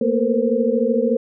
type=tone cluster; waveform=sine; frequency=226.1 / 239.5 / 452.5 / 475.9 / 521 Hz; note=A3 / A#3 / A4 / A#4 / C5; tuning=+47 / +47 / +48 / +36 / -7 cents; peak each=-22 dBFS; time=0.01-1.17 s; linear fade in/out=5 ms; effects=none